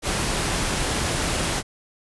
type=noise; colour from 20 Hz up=pink; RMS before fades=-24 dBFS; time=0.02-1.63 s; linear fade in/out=50 ms; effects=resampled to 24000 Hz